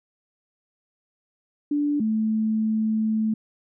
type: tone pair in turn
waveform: sine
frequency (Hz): 291.8 / 218.6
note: D4 / A3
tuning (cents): -11 / -11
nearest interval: perfect fourth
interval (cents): 500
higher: first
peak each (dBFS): -20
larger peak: neither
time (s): 1.71-2 / 2-3.34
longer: second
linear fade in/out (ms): 5
effects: none

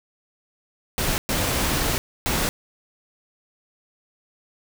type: noise bursts at uneven times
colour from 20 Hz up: pink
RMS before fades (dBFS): -23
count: 3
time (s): 0.98-1.18 / 1.29-1.98 / 2.26-2.49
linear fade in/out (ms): 0
effects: none

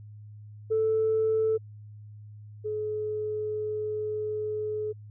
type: tone pair in turn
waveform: sine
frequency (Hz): 440 / 426.7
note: A4 / G#4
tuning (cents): 0 / +47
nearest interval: minor second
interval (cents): 53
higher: first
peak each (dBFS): -21 / -28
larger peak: first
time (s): 0.7-1.58 / 2.64-4.93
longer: second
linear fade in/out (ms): 20
effects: tanh soft clip ceiling -18 dBFS + added 105 Hz sine -43 dBFS peak until 5.1 s

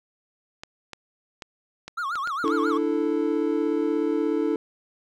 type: clicks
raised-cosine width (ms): 0.2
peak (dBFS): -19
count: 7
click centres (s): 0.635 / 0.933 / 1.422 / 1.88 / 2.156 / 2.274 / 2.479
type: tone with vibrato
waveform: triangle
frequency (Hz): 1244.5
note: D#6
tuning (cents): 0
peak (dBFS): -24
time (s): 1.97-2.78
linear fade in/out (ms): 10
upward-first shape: sine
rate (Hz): 7.4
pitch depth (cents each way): 250
type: chord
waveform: triangle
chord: D suspended second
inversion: none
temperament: just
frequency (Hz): 293.7 / 330.4 / 440.5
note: D4 / E4 / A4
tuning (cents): 0 / +4 / +2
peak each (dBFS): -24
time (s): 2.44-4.56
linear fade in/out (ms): 2
effects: none

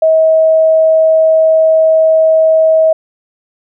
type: tone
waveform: sine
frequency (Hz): 639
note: D#5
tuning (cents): +46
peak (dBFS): -5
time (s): 0.02-2.93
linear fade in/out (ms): 5
effects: none

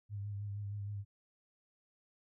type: tone with vibrato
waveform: sine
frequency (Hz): 101.8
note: G#2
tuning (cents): -34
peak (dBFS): -38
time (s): 0.09-1.05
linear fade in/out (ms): 50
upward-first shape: sine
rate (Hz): 6.4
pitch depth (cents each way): 34
effects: none

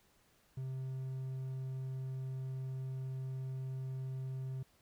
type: tone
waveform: triangle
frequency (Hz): 131.4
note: C3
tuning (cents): +8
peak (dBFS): -36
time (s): 0.57-4.63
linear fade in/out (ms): 5
effects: pink hiss -70 dBFS RMS until 4.81 s

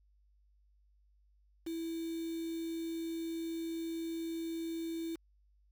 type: tone with quantisation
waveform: sine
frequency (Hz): 329.6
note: E4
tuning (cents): 0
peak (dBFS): -36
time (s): 1.66-5.16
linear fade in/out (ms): 10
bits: 8
effects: added 50 Hz sine -65 dBFS peak until 5.71 s

